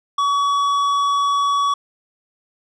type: tone with tanh clipping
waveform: sine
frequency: 1132 Hz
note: C#6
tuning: 36 cents sharp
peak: -17 dBFS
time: 0.18-1.74 s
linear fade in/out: 5 ms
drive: 10 dB
effects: none